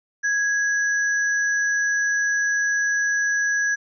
sine tone pair together, 1661.2 / 5937 Hz, G#6 / F#8, 0 / +5 cents, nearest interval octave + minor seventh, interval 2205 cents, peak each -19 / -30 dBFS, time 0.23-3.76 s, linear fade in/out 20 ms, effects none

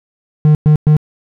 triangle tone bursts, 151.9 Hz, D#3, 41 cents flat, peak -3 dBFS, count 3, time 0.45-0.967 s, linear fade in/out 0 ms, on 99 ms, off 110 ms, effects none

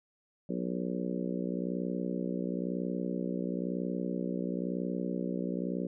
harmonic tone with a mistuned harmonic, 61 Hz, B1, 21 cents flat, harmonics 3 / 4 / 5 / 6 / 7 / 8 / 9, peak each -35 / -37 / -39 / -41 / -42 / -43 / -44 dBFS, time 0.49-5.87 s, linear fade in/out 5 ms, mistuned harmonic 9, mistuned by +16 cents, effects none

